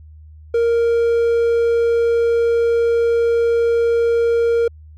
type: tone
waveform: triangle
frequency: 466.2 Hz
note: A#4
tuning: in tune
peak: -11 dBFS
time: 0.54-4.68 s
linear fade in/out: 5 ms
effects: added 77 Hz sine -38 dBFS peak until 4.97 s